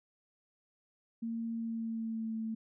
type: tone with pitch glide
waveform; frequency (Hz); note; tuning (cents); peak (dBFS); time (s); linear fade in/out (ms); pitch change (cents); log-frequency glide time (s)
sine; 228.9 to 222.5; A#3 to A3; -31 to +20; -34; 1.22-2.55; 10; -49; 1.54-2.35
effects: none